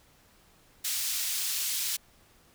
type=high-pass noise; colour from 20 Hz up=pink; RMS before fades=-31 dBFS; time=0.84-1.97 s; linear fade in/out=10 ms; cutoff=3900 Hz; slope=12 dB/octave; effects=pink hiss -61 dBFS RMS until 2.54 s